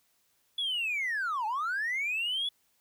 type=linear two-way sweep; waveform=triangle; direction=down then up; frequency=3440 to 830.6 to 3440 Hz; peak=-26 dBFS; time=0.58-2.49 s; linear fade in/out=5 ms; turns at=1.46 s; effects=tanh soft clip ceiling -25 dBFS + white hiss -71 dBFS RMS until 2.8 s